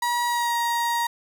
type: tone with pitch glide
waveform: 35% pulse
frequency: 960 to 941.9 Hz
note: B5 to A#5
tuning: -49 to +18 cents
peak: -20 dBFS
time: 0.02-1.07 s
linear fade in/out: 5 ms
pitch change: -33 cents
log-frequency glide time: 0.26-0.56 s
effects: none